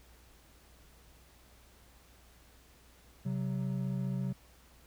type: tone pair together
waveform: triangle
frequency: 132.6 / 187.52 Hz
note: C3 / F#3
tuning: +23 / +23 cents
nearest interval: tritone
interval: 600 cents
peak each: -32 / -33 dBFS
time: 3.25-4.33 s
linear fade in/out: 10 ms
effects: added 60 Hz sine -61 dBFS peak until 4.86 s + pink hiss -62 dBFS RMS until 4.86 s